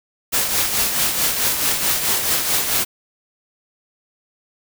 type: noise with tremolo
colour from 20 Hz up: white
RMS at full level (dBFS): -17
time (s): 0.32-2.85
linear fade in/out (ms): 20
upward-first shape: triangle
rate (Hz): 4.6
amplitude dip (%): 55
effects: none